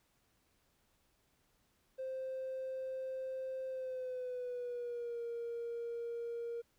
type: tone with pitch glide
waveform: triangle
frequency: 523.3 to 468.9 Hz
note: C5 to A#4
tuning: 0 to +10 cents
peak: -35 dBFS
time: 1.98-6.62 s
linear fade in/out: 20 ms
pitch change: -190 cents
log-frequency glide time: 3.68-5.22 s
effects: tanh soft clip ceiling -35 dBFS + pink hiss -75 dBFS RMS until 6.78 s